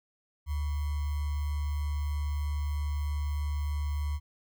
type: tone with sample-and-hold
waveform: sine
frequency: 73.42 Hz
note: D2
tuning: in tune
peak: -28 dBFS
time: 0.46-4.2 s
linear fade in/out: 50 ms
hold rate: 1050 Hz
effects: none